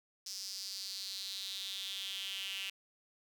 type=tone with high-pass filter sweep; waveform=sawtooth; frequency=194.4 Hz; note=G3; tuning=14 cents flat; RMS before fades=-42 dBFS; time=0.26-2.7 s; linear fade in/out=5 ms; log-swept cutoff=5300 to 2800 Hz; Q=5.4; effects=none

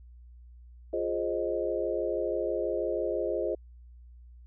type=chord; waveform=sine; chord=F minor seventh; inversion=none; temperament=equal with one note detuned; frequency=349.2 / 415.3 / 529.6 / 622.3 Hz; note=F4 / Ab4 / C5 / Eb5; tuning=0 / 0 / +21 / 0 cents; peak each=-33 dBFS; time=0.93-3.55 s; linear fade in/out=5 ms; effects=added 60 Hz sine -48 dBFS peak until 4.46 s

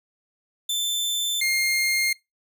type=tone pair in turn; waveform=sawtooth; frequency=3541 / 2123 Hz; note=A7 / C7; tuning=+10 / +25 cents; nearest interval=major sixth; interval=885 cents; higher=first; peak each=-20 / -17 dBFS; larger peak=second; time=0.69-1.41 / 1.41-2.13 s; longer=neither; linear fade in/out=5 ms; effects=noise-tail reverb RT60 0.2 s tail -23 dB re dry

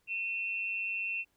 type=tone pair together; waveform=sine; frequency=2506 / 2705 Hz; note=D#7 / E7; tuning=+12 / +44 cents; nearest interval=minor second; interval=132 cents; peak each=-38 / -33 dBFS; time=0.07-1.25 s; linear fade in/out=50 ms; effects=pink hiss -74 dBFS RMS until 1.36 s

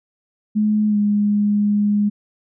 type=tone with pitch glide; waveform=sine; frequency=212.2 to 206.6 Hz; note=G#3 to G#3; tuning=+38 to -9 cents; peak=-14 dBFS; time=0.55-2.1 s; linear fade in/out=20 ms; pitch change=-47 cents; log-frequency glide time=0.88-0.97 s; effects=none

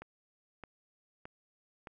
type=click train; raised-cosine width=0.5 ms; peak=-30 dBFS; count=4; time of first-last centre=0.02-1.872 s; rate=1.62 Hz; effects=none

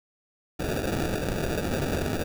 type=noise with sample-and-hold; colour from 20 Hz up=violet; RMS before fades=-28 dBFS; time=0.59-2.24 s; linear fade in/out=10 ms; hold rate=1050 Hz; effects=none

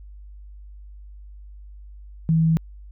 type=tone; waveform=sine; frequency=161.9 Hz; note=E3; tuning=31 cents flat; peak=-15 dBFS; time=2.29-2.57 s; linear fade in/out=0 ms; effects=added 50 Hz sine -39 dBFS peak until 2.91 s

